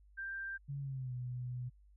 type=tone; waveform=sine; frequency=1579 Hz; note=G6; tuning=12 cents sharp; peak=-39 dBFS; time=0.17-0.58 s; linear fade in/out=20 ms
type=tone with pitch glide; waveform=sine; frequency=140.3 to 124.27 Hz; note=C#3 to B2; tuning=+21 to +11 cents; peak=-38 dBFS; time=0.68-1.7 s; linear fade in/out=20 ms; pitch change=-210 cents; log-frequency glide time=0.8-1.14 s
effects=added 50 Hz sine -60 dBFS peak until 1.96 s